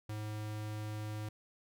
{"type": "tone", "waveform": "square", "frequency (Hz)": 106.7, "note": "G#2", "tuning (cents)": 47, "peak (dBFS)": -39, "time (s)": [0.09, 1.29], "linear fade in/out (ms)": 5, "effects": []}